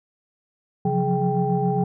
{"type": "tone cluster", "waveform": "sine", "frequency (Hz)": [136.4, 174.9, 182.2, 419, 785], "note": ["C#3", "F3", "F#3", "G#4", "G5"], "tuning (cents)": [-28, 3, -26, 15, 2], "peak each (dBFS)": -25, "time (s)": [0.85, 1.84], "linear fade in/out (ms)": 5, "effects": ["tanh soft clip ceiling -8 dBFS"]}